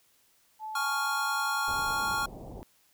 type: tone with pitch glide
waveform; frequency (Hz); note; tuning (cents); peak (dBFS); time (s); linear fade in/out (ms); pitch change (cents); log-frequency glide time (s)
sine; 868 to 878.6; A5 to A5; -24 to -3; -35; 0.59-2.26; 50; +21; 0.73-1.26
type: chord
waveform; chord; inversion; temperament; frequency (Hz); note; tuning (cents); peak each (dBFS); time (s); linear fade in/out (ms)
square; Db major; second; equal with one note detuned; 827.7 / 1108.7 / 1396.9; Ab5 / Db6 / F6; -6 / 0 / 0; -37 / -34 / -31; 0.75-2.26; 5
type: low-pass noise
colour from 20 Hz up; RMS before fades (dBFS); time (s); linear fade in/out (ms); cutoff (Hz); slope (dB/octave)
pink; -43; 1.68-2.63; 0; 880; 48
effects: white hiss -66 dBFS RMS until 2.93 s